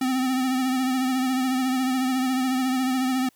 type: tone with vibrato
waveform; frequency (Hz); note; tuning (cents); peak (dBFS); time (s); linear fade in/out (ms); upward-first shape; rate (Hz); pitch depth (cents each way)
square; 258.5; C4; -21; -22; 0.01-3.29; 5; triangle; 14; 49
effects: white hiss -62 dBFS RMS until 3.35 s